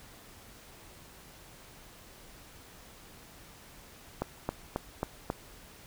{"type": "click train", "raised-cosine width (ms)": 1, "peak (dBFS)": -16, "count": 5, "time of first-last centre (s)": [4.22, 5.301], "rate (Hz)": 3.7, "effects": ["pink hiss -53 dBFS RMS until 5.86 s"]}